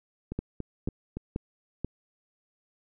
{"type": "two click trains", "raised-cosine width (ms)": 3, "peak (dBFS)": [-17, -21], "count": [4, 4], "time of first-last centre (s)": [[0.39, 1.846], [0.32, 1.17]], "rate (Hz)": [2.06, 3.53], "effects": []}